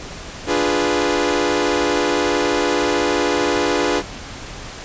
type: chord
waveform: sawtooth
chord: D diminished seventh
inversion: none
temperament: equal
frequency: 293.7 / 349.2 / 415.3 / 493.9 Hz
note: D4 / F4 / Ab4 / Cb5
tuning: 0 / 0 / 0 / 0 cents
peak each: -18 dBFS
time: 0.46-4.03 s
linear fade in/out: 50 ms
effects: pink hiss -33 dBFS RMS until 4.84 s + resampled to 16000 Hz